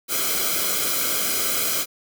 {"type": "noise with comb filter", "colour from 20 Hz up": "white", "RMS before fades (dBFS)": -23, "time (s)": [0.08, 1.86], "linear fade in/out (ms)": 50, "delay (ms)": 1.1, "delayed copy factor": -0.85, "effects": []}